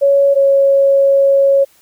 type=tone pair in turn; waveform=sine; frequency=558 / 551.3 Hz; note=C#5 / C#5; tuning=+11 / -10 cents; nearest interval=unison; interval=21 cents; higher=first; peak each=-7 / -7 dBFS; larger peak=neither; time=0.01-0.35 / 0.35-1.65 s; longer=second; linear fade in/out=20 ms; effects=white hiss -51 dBFS RMS until 1.81 s